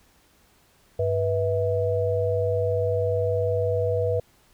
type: tone cluster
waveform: sine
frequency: 98.4 / 489 / 650 Hz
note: G2 / B4 / E5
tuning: +7 / -17 / -24 cents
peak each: -26 / -23 / -29 dBFS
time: 0.99-4.2 s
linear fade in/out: 5 ms
effects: pink hiss -60 dBFS RMS until 4.53 s